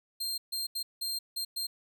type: tone bursts at uneven times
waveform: sawtooth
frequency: 4186 Hz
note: C8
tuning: in tune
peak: -29 dBFS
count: 6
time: 0.2-0.38 / 0.52-0.67 / 0.75-0.83 / 1.01-1.19 / 1.36-1.45 / 1.56-1.67 s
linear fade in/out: 10 ms
effects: none